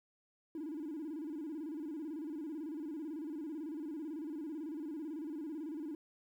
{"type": "tone with vibrato", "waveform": "triangle", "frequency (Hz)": 307.3, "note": "D#4", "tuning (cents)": -21, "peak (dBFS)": -36, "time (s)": [0.55, 5.95], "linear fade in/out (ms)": 2, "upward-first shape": "square", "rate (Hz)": 18, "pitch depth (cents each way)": 110, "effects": ["tanh soft clip ceiling -36 dBFS", "12-bit"]}